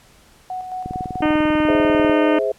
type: tone with tremolo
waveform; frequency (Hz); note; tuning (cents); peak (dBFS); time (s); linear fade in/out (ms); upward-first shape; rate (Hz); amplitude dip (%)
sine; 740; F#5; 0; -24; 0.5-1.34; 2; square; 4.6; 45
type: click train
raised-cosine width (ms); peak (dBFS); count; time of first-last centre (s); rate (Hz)
3; -15; 26; 0.86-2.098; 20.2
type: harmonic tone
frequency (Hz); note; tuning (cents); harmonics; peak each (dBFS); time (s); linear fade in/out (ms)
305.8; D#4; -30; 1 / 2 / 3 / 4 / 5 / 6 / 7 / 8 / 9 / 10; -16 / -22 / -26 / -28 / -30 / -32 / -33 / -34 / -35 / -36; 1.22-2.39; 5
type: chord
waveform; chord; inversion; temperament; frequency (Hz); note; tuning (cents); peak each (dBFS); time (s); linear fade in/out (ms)
sine; Ab augmented; none; equal with one note detuned; 415.3 / 523.3 / 650.9; Ab4 / C5 / E5; 0 / 0 / -22; -22; 1.68-2.52; 5
effects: pink hiss -51 dBFS RMS until 2.58 s + low-pass 12000 Hz 12 dB/octave